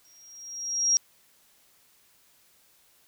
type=tone with exponential growth; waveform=sine; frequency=5630 Hz; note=F8; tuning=13 cents sharp; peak=-17 dBFS; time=0.05-0.97 s; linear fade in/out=0 ms; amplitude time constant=200 ms; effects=white hiss -62 dBFS RMS until 3.07 s